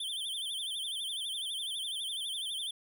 square tone with vibrato, 3322 Hz, G#7, in tune, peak -35 dBFS, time 0-2.71 s, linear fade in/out 5 ms, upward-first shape sine, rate 12 Hz, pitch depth 140 cents each way, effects none

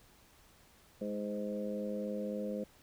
harmonic tone with a mistuned harmonic, 103.83 Hz, G#2, in tune, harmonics 2 / 3 / 4 / 5 / 6, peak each -38 / -46 / -45 / -39 / -48 dBFS, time 1.01-2.64 s, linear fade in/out 5 ms, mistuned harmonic 3, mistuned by +25 cents, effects pink hiss -63 dBFS RMS until 2.82 s

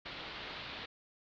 white low-pass noise, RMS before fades -45 dBFS, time 0.05-0.86 s, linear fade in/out 10 ms, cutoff 4200 Hz, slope 48 dB/octave, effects none

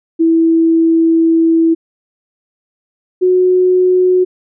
sine tone pair in turn, 328.1 / 366.2 Hz, E4 / F#4, -8 / -18 cents, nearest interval major second, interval 190 cents, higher second, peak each -7 dBFS, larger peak neither, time 0.19-1.75 / 3.21-4.25 s, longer first, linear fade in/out 20 ms, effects none

